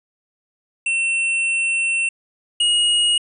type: tone pair in turn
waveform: square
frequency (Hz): 2700 / 2880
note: E7 / F#7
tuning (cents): +41 / -47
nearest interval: minor second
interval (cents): 112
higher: second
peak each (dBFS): -18 / -15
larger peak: second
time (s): 0.86-2.09 / 2.6-3.18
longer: first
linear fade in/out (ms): 5
effects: resampled to 24000 Hz